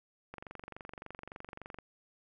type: click train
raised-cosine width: 0.5 ms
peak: -29 dBFS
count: 35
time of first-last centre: 0.34-1.787 s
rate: 23.5 Hz
effects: none